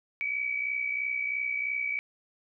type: tone pair together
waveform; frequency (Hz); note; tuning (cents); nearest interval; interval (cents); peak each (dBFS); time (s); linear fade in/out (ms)
sine; 2275 / 2338; C#7 / D7; +44 / -8; unison; 48; -29 / -35; 0.21-1.99; 0
effects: none